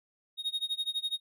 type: tone with tremolo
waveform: triangle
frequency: 3733 Hz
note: A#7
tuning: 2 cents sharp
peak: -26 dBFS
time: 0.37-1.2 s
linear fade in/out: 50 ms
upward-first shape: sine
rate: 12 Hz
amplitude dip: 95%
effects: none